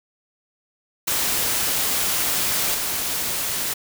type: noise with level steps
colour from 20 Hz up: white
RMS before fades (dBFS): -22 / -25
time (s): 1.07-3.74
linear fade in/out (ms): 10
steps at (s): 2.74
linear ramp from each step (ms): 5
effects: none